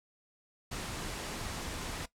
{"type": "noise", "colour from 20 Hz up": "pink", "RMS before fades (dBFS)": -39, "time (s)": [0.71, 2.06], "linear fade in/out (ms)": 10, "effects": ["noise-tail reverb RT60 0.1 s tail -17 dB re dry", "low-pass 10000 Hz 12 dB/octave"]}